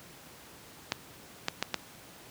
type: clicks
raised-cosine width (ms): 0.2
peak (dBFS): -10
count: 4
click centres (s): 0.921 / 1.484 / 1.626 / 1.743
effects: pink hiss -51 dBFS RMS until 2.3 s + high-pass 100 Hz 12 dB/octave